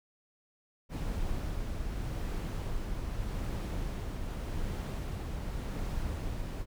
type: noise with tremolo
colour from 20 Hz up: brown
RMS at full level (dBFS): -34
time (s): 0.89-6.66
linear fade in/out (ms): 50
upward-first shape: sine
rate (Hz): 0.84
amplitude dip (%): 25
effects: none